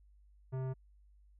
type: tone with tanh clipping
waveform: sine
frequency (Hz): 130.81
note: C3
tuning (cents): 0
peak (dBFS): -37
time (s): 0.52-0.74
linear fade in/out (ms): 20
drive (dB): 16
effects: added 50 Hz sine -60 dBFS peak until 1.39 s